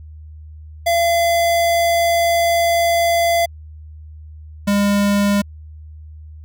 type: tone pair in turn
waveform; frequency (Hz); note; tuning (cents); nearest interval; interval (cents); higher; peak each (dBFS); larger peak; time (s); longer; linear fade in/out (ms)
square; 681 / 202.5; F5 / G#3; -44 / -43; octave + major sixth; 2099; first; -14; neither; 0.86-3.46 / 4.67-5.42; first; 10
effects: added 77 Hz sine -34 dBFS peak until 6.44 s